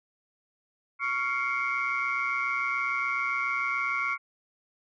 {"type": "tone cluster", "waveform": "sine", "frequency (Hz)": [1121, 1384, 2128, 2255], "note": ["C#6", "F6", "C7", "C#7"], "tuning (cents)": [19, -16, 29, 29], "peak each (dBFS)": -31, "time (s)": [0.99, 4.18], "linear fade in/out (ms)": 50, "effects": ["tanh soft clip ceiling -19 dBFS"]}